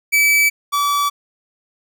45% pulse tone pair in turn, 2300 / 1150 Hz, D7 / D6, -37 / -37 cents, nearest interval octave, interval 1200 cents, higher first, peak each -11 / -15 dBFS, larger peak first, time 0.12-0.5 / 0.72-1.1 s, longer neither, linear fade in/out 20 ms, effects none

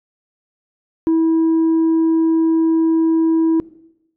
sine tone, 325.1 Hz, E4, 24 cents flat, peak -9 dBFS, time 1.07-3.6 s, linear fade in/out 0 ms, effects noise-tail reverb RT60 0.9 s tail -21 dB re dry + tanh soft clip ceiling -11 dBFS

